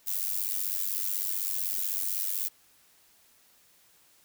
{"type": "noise with amplitude modulation", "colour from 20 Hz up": "violet", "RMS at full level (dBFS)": -27, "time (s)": [0.06, 2.49], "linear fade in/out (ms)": 20, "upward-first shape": "sine", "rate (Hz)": 95.9, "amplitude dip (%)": 90, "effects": ["white hiss -62 dBFS RMS until 4.24 s"]}